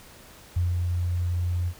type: tone with ADSR envelope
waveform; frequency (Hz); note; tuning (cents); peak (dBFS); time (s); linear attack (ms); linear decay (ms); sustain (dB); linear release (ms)
sine; 88; F2; +14; -20; 0.56-1.74; 8; 170; -3; 67
effects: pink hiss -49 dBFS RMS until 1.79 s